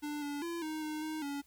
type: tone with pitch steps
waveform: square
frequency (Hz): 295.5 / 288.3 / 339.5 / 311.5 / 306.9 / 311.9 / 283.4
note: D4 / D4 / F4 / D#4 / D#4 / D#4 / C#4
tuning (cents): +11 / -32 / -49 / +2 / -24 / +4 / +38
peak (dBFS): -37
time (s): 0.02-1.42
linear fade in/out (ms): 20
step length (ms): 200
effects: added 60 Hz sine -70 dBFS peak until 1.46 s + white hiss -68 dBFS RMS until 1.46 s